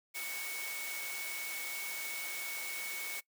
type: tone in noise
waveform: sine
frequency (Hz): 2222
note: C#7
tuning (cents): +4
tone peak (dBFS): -41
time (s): 0.14-3.21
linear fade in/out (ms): 20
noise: white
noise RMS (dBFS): -42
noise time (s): 0.14-3.21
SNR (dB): -2
effects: noise-tail reverb RT60 0.1 s tail -21 dB re dry + high-pass 400 Hz 12 dB/octave